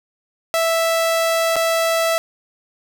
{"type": "tone with dropouts", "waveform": "sawtooth", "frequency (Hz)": 659, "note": "E5", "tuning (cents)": -1, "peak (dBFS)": -12, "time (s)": [0.54, 2.18], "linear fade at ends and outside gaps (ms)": 0, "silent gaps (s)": [1.558, 1.565], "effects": []}